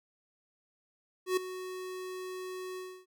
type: tone with ADSR envelope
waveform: square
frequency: 370 Hz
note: F#4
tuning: in tune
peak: -25 dBFS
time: 1.26-3.06 s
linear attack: 110 ms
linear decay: 6 ms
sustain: -14 dB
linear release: 290 ms
effects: none